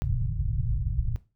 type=low-pass noise; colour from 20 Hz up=pink; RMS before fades=-27 dBFS; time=0.02-1.16 s; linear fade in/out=0 ms; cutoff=150 Hz; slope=96 dB/octave; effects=noise-tail reverb RT60 0.3 s tail -17 dB re dry